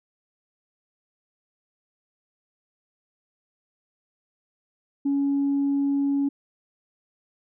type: tone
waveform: sine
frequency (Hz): 279.9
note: C#4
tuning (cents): +17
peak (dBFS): -19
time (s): 5.05-6.29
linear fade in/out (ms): 10
effects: tanh soft clip ceiling -17 dBFS